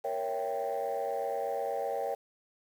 sine chord, A# diminished seventh, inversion none, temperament equal, 466.2 / 554.4 / 659.3 / 784 Hz, A#4 / C#5 / E5 / G5, 0 / 0 / 0 / 0 cents, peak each -35 / -34 / -37 / -34 dBFS, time 0.04-2.15 s, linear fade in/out 10 ms, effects tanh soft clip ceiling -25 dBFS + 9-bit

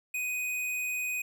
square tone, 2495 Hz, D#7, 4 cents sharp, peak -31 dBFS, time 0.14-1.22 s, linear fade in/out 5 ms, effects none

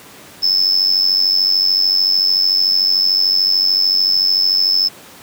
triangle tone with amplitude modulation, 5250 Hz, E8, 8 cents flat, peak -7 dBFS, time 0.42-4.89 s, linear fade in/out 20 ms, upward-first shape sine, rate 93.5 Hz, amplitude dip 75%, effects pink hiss -39 dBFS RMS until 5.22 s + high-pass 150 Hz 12 dB/octave

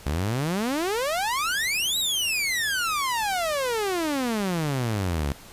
sawtooth exponential two-way sweep, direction up then down, 67.1 to 3951 to 67.1 Hz, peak -20 dBFS, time 0.06-5.32 s, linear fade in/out 0 ms, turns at 1.98 s, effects pink hiss -46 dBFS RMS until 5.52 s + resampled to 32000 Hz

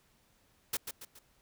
white noise with echo, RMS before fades -33 dBFS, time 0.73-0.77 s, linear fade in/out 5 ms, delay 140 ms, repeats 3, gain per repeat -7 dB, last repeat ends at 1.19 s, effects pink hiss -69 dBFS RMS until 1.41 s

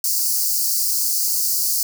white high-pass noise, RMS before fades -20 dBFS, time 0.04-1.83 s, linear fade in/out 2 ms, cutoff 4400 Hz, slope 96 dB/octave, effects none

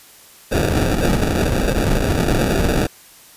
pink noise with sample-and-hold, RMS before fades -17 dBFS, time 0.51-2.87 s, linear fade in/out 10 ms, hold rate 1050 Hz, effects white hiss -45 dBFS RMS until 3.36 s + resampled to 32000 Hz

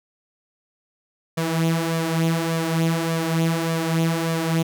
sawtooth tone with flanger, 164.1 Hz, E3, 8 cents flat, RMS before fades -22 dBFS, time 1.37-4.63 s, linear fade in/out 10 ms, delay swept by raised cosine 1.7 to 5.8 ms, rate 1.7 Hz, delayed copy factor +0.6, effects none

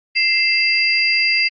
sine tone cluster, 2092 / 2654 / 4787 Hz, C7 / E7 / D8, -1 / +11 / +32 cents, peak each -18 dBFS, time 0.15-1.49 s, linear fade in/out 20 ms, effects Opus 24 kbps

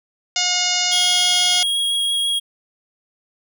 harmonic tone, 719 Hz, F#5, 50 cents flat, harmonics 1 / 2 / 3 / 4 / 5 / 6 / 7 / 8 / 9 / 10, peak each -28 / -32 / -26 / -24 / -26 / -27 / -23 / -27 / -26 / -29 dBFS, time 0.36-1.63 s, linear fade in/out 2 ms
square tone with vibrato, 3293 Hz, G#7, 15 cents flat, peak -18 dBFS, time 0.91-2.4 s, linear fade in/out 20 ms, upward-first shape sine, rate 6 Hz, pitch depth 8 cents each way
effects none

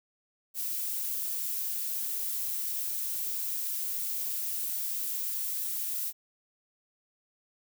violet noise, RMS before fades -33 dBFS, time 0.54-6.13 s, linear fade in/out 50 ms, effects none

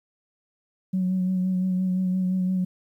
sine tone with vibrato, 185 Hz, F#3, in tune, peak -20 dBFS, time 0.93-2.65 s, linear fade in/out 10 ms, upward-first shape sine, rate 5.8 Hz, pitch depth 24 cents each way, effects tanh soft clip ceiling -17 dBFS + 10-bit

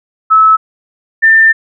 sine tone pair in turn, 1300 / 1791.2 Hz, E6 / A6, -24 / +30 cents, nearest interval tritone, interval 554 cents, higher second, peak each -3 dBFS, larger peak neither, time 0.3-0.57 / 1.22-1.53 s, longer second, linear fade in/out 20 ms, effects none

